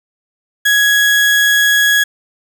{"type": "tone", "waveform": "35% pulse", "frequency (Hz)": 1667, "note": "G#6", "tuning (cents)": 6, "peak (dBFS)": -7, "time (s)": [0.65, 2.04], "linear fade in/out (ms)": 10, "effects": []}